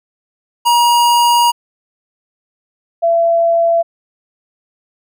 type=tone pair in turn; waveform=square / sine; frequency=952 / 673.2 Hz; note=A#5 / E5; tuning=+36 / +36 cents; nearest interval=tritone; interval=600 cents; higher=first; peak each=-9 dBFS; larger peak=neither; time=0.65-1.52 / 3.02-3.83 s; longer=first; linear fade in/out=20 ms; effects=none